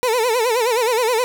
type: tone with vibrato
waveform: 30% pulse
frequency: 471.3 Hz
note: A#4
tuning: 19 cents sharp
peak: -13 dBFS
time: 0.03-1.24 s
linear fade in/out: 0 ms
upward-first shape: sine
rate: 9.5 Hz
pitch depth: 140 cents each way
effects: none